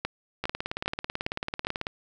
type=two click trains; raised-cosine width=0.3 ms; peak=-12 / -14 dBFS; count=5 / 27; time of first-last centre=0.05-1.669 / 0.44-1.869 s; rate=2.47 / 18.2 Hz; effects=none